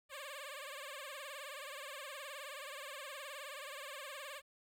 10% pulse tone with vibrato, 565 Hz, C#5, 33 cents sharp, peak -37 dBFS, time 0.09-4.42 s, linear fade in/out 50 ms, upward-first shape triangle, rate 19 Hz, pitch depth 150 cents each way, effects 12-bit

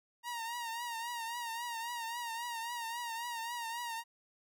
sawtooth tone with vibrato, 936 Hz, A#5, 7 cents sharp, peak -34 dBFS, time 0.23-4.04 s, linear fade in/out 50 ms, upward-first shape triangle, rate 3.7 Hz, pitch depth 71 cents each way, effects none

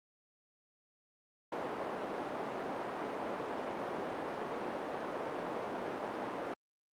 white band-pass noise, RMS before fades -39 dBFS, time 1.52-6.54 s, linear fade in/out 5 ms, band 270 to 760 Hz, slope 12 dB/octave, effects Opus 48 kbps

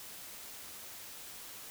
silence, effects white hiss -48 dBFS RMS until 1.7 s

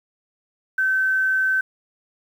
sine tone, 1537 Hz, G6, 35 cents flat, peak -17 dBFS, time 0.78-1.61 s, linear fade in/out 5 ms, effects 8-bit

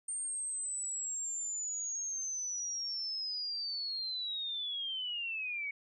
sine linear sweep, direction down, 8760 to 2217 Hz, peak -35 dBFS, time 0.08-5.71 s, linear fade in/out 5 ms, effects none

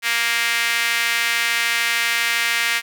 sawtooth tone with high-pass filter, 233.1 Hz, A#3, in tune, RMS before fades -20 dBFS, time 0.02-2.82 s, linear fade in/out 50 ms, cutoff 2000 Hz, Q 2.3, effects none

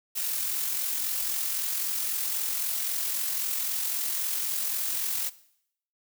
blue noise with amplitude modulation, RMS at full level -28 dBFS, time 0.15-5.3 s, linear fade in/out 20 ms, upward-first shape sine, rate 43.8 Hz, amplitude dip 35%, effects noise-tail reverb RT60 0.7 s tail -18 dB re dry

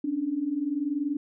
sine tone pair together, 273.3 / 293.7 Hz, C#4 / D4, -24 / 0 cents, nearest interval minor second, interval 124 cents, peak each -31 / -27 dBFS, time 0.04-1.17 s, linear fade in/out 5 ms, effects none

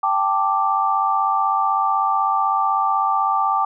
sine chord, G suspended second, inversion none, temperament equal, 784 / 880 / 1174.7 Hz, G5 / A5 / D6, 0 / 0 / 0 cents, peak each -21 / -22 / -19 dBFS, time 0.03-3.65 s, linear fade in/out 5 ms, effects none

